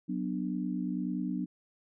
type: chord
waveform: sine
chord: B minor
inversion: second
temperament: just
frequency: 185.21 / 246.9 / 296.3 Hz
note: F#3 / B3 / D4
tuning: +2 / 0 / +15 cents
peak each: -34 / -35 / -36 dBFS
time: 0.08-1.46 s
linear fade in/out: 20 ms
effects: none